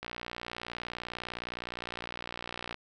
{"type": "click train", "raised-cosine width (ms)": 0.3, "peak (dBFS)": -21, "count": 163, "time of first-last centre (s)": [0.03, 2.744], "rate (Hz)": 59.7, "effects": []}